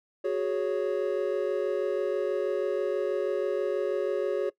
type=chord; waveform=triangle; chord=F# suspended second; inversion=none; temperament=just; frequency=370 / 416.2 / 555 Hz; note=F#4 / G#4 / C#5; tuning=0 / +4 / +2 cents; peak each=-28 dBFS; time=0.24-4.5 s; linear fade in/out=10 ms; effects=noise-tail reverb RT60 0.1 s tail -20 dB re dry